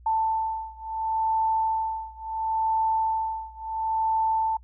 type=beating tone pair; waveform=sine; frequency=886 / 886.72 Hz; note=A5 / A5; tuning=+12 / +13 cents; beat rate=0.72 Hz; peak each=-26 / -27 dBFS; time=0.06-4.57 s; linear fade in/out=5 ms; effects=noise-tail reverb RT60 0.1 s tail -25 dB re dry + added 60 Hz sine -47 dBFS peak until 4.63 s